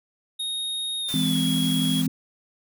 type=tone with pitch glide; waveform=square; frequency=3729 to 3322 Hz; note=A#7 to G#7; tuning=0 to 0 cents; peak=-27 dBFS; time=0.39-2.02 s; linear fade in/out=10 ms; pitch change=-200 cents; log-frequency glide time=1-1.38 s
type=noise; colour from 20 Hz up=white; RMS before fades=-36 dBFS; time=1.08-2.07 s; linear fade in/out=10 ms
type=chord; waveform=sine; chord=E augmented; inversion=none; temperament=just; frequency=164.81 / 206 / 257.5 Hz; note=E3 / G#3 / B#3; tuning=0 / -14 / -28 cents; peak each=-25 / -28 / -24 dBFS; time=1.14-2.08 s; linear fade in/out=2 ms
effects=none